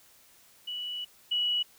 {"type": "tone pair in turn", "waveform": "sine", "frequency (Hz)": [2948, 2933], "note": ["F#7", "F#7"], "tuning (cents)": [-7, -16], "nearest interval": "unison", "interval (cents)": 9, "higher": "first", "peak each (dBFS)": [-33, -25], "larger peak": "second", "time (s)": [[0.67, 1.05], [1.31, 1.63]], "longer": "first", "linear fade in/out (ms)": 10, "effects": ["white hiss -59 dBFS RMS until 1.78 s"]}